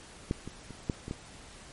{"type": "clicks", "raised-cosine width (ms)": 3, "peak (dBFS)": [-15, -26, -30, -15, -26, -21], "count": 6, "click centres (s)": [0.311, 0.476, 0.707, 0.898, 1.081, 1.111], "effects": ["pink hiss -50 dBFS RMS until 1.72 s", "MP3 48 kbps"]}